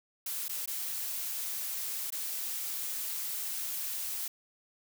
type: noise with dropouts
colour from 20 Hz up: blue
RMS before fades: -36 dBFS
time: 0.26-4.28 s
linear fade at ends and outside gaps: 5 ms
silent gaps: 0.483-0.493 / 0.659-0.675 / 2.104-2.122 s
effects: none